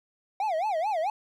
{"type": "tone with vibrato", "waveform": "triangle", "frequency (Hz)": 740, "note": "F#5", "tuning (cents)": 0, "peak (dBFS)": -23, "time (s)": [0.4, 1.1], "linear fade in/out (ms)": 2, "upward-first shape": "sine", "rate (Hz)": 4.6, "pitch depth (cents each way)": 290, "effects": []}